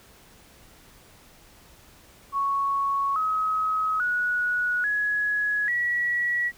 sine tone with pitch steps, 1108.7 / 1273.6 / 1462.9 / 1680.5 / 1930.4 Hz, C#6 / D#6 / F#6 / G#6 / B6, 0 / +40 / -20 / +20 / -40 cents, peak -22 dBFS, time 2.32-6.52 s, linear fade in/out 50 ms, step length 840 ms, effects pink hiss -53 dBFS RMS until 6.57 s

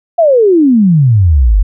sine exponential sweep, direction down, 703 to 43.65 Hz, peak -4 dBFS, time 0.18-1.63 s, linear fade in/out 10 ms, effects none

